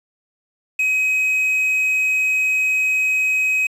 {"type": "tone with quantisation", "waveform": "triangle", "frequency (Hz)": 2532, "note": "D#7", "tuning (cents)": 30, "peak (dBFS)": -14, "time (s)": [0.79, 3.67], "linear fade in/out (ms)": 5, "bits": 7, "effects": ["resampled to 32000 Hz"]}